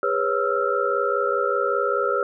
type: tone cluster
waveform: sine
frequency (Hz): 406.3 / 492.3 / 551 / 1309 / 1374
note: G#4 / B4 / C#5 / E6 / F6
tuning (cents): -38 / -6 / -11 / -13 / -29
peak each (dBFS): -26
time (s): 0.03-2.23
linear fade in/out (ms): 2
effects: none